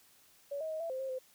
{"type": "tone with pitch steps", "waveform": "sine", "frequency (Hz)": [566, 634, 630, 666, 521, 532, 516], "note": ["C#5", "D#5", "D#5", "E5", "C5", "C5", "C5"], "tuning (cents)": [36, 32, 21, 18, -7, 29, -24], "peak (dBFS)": -35, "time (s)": [0.51, 1.189], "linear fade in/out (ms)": 10, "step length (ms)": 97, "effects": ["white hiss -64 dBFS RMS until 1.34 s"]}